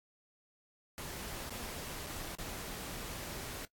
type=noise with dropouts; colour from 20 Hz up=pink; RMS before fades=-43 dBFS; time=0.98-3.65 s; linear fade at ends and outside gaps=0 ms; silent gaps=1.496-1.506 / 2.064-2.068 / 2.351-2.385 s; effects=noise-tail reverb RT60 0.1 s tail -22 dB re dry + AAC 64 kbps